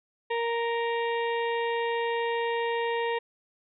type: harmonic tone with a mistuned harmonic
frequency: 466.2 Hz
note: A#4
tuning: in tune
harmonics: 1 / 2 / 4 / 5 / 6 / 7 / 8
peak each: -28 / -31 / -35 / -41 / -41 / -48 / -46 dBFS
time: 0.3-3.19 s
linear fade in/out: 10 ms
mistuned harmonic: 8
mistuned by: -18 cents
effects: none